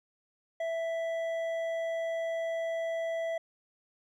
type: tone with hard clipping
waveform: sine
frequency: 660 Hz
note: E5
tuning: 2 cents sharp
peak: -32 dBFS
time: 0.6-3.38 s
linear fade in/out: 5 ms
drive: 7 dB
effects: none